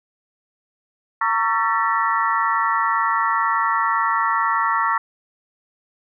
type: tone cluster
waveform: sine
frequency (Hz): 916 / 1120 / 1345 / 1775 / 1933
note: A#5 / C#6 / E6 / A6 / B6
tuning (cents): -31 / +18 / +34 / +15 / -38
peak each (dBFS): -23 / -21 / -22 / -27 / -28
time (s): 1.21-4.98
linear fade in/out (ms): 5
effects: none